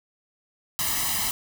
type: noise with comb filter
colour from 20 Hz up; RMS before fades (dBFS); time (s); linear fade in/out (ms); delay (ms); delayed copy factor
white; -26; 0.79-1.31; 0; 1; +0.8
effects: none